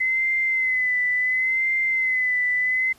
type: tone with vibrato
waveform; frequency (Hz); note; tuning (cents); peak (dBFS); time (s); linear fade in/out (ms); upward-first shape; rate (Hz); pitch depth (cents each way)
sine; 2038; C7; -46; -19; 0-2.93; 10; sine; 0.71; 44
effects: pink hiss -54 dBFS RMS until 2.98 s + resampled to 32000 Hz